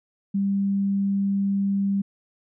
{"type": "tone", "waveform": "sine", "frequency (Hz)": 197.8, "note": "G3", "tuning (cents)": 16, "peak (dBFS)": -20, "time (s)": [0.34, 2.02], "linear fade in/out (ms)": 10, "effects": []}